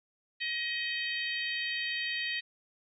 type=harmonic tone with a mistuned harmonic; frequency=631 Hz; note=D#5; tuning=24 cents sharp; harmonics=3 / 4 / 5 / 6 / 7; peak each=-35 / -37 / -39 / -41 / -42 dBFS; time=0.4-2.41 s; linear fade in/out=20 ms; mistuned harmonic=5; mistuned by=-20 cents; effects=none